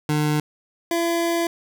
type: tone pair in turn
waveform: 25% pulse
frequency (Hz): 150.6 / 338.1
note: D3 / E4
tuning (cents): +44 / +44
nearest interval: octave + major second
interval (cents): 1400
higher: second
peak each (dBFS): -15 / -16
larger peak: first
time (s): 0.09-0.4 / 0.91-1.47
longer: second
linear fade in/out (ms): 2
effects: none